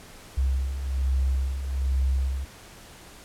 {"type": "beating tone pair", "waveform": "sine", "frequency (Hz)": [65.41, 66.61], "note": ["C2", "C2"], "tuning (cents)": [0, 32], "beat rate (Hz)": 1.2, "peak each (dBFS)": [-30, -23], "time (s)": [0.37, 2.45], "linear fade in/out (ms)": 10, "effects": ["pink hiss -47 dBFS RMS until 3.24 s", "low-pass 12000 Hz 12 dB/octave"]}